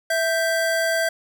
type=tone pair together; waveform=square; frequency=659.3 / 1568 Hz; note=E5 / G6; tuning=0 / 0 cents; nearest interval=octave + minor third; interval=1500 cents; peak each=-22 / -24 dBFS; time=0.1-1.09 s; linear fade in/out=5 ms; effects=none